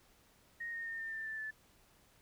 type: tone with pitch steps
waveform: sine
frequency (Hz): 1864.7 / 1844.3 / 1824.2 / 1804.3 / 1784.6 / 1765.1 / 1745.9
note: A#6 / A#6 / A#6 / A6 / A6 / A6 / A6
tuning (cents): 0 / -19 / -38 / +43 / +24 / +5 / -14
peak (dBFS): -39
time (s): 0.6-1.51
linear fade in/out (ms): 10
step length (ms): 130
effects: pink hiss -67 dBFS RMS until 2.21 s